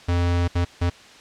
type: tone bursts at uneven times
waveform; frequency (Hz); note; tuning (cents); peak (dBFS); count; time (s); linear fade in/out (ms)
square; 87.31; F2; 0; -19; 3; 0.08-0.48 / 0.55-0.65 / 0.81-0.9; 10
effects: white hiss -46 dBFS RMS until 1.2 s + low-pass 5000 Hz 12 dB/octave